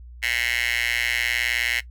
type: tone with high-pass filter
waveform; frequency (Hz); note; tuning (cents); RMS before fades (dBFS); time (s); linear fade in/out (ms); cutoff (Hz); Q
10% pulse; 119.4; A#2; +42; -24; 0.22-1.81; 20; 2200; 7.9
effects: noise-tail reverb RT60 0.1 s tail -17 dB re dry + added 60 Hz sine -39 dBFS peak until 1.9 s